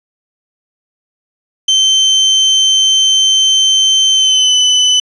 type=tone with pitch glide; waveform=35% pulse; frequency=3101 to 3011 Hz; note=G7 to F#7; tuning=-19 to +30 cents; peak=-5 dBFS; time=1.68-5 s; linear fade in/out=5 ms; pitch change=-51 cents; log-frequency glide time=4.12-4.55 s; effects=resampled to 24000 Hz + 7-bit